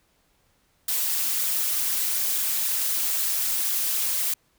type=noise with flanger; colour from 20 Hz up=blue; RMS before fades=-25 dBFS; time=0.88-4.34 s; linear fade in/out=5 ms; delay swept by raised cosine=0.55 to 6.55 ms; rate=3.9 Hz; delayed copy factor=+0.55; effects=pink hiss -66 dBFS RMS until 4.58 s